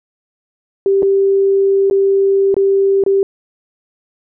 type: tone with dropouts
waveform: sine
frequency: 392 Hz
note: G4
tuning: in tune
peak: -9 dBFS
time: 0.86-3.23 s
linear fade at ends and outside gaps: 1 ms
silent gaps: 1.023-1.029 / 1.9-1.91 / 2.543-2.566 / 3.038-3.063 s
effects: none